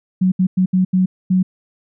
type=tone bursts at uneven times; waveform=sine; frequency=185.3 Hz; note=F#3; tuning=3 cents sharp; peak=-11 dBFS; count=6; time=0.21-0.32 / 0.39-0.47 / 0.57-0.66 / 0.73-0.85 / 0.93-1.06 / 1.3-1.43 s; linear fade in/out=10 ms; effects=none